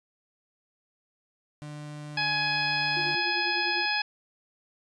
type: tone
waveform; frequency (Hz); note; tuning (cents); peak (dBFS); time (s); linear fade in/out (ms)
35% pulse; 148.8; D3; +23; -36; 1.62-3.15; 0
type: harmonic tone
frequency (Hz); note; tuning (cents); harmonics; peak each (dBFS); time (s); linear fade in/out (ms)
839; G#5; +17; 1 / 2 / 3 / 4 / 5 / 6; -32 / -30 / -30 / -36 / -36 / -32; 2.17-4.02; 5
type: tone with tremolo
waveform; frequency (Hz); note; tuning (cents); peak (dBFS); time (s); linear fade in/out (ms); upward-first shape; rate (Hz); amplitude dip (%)
sine; 349.2; F4; 0; -33; 2.96-3.86; 10; sine; 10; 75
effects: resampled to 22050 Hz